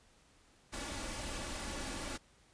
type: noise with comb filter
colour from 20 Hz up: pink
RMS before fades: -41 dBFS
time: 0.72-2.18 s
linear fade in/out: 20 ms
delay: 3.5 ms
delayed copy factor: +0.55
effects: pink hiss -66 dBFS RMS until 2.53 s + resampled to 22050 Hz